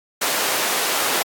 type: high-pass noise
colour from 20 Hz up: pink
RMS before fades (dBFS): -21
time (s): 0.21-1.23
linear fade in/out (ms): 10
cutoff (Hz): 500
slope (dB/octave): 12
effects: AAC 64 kbps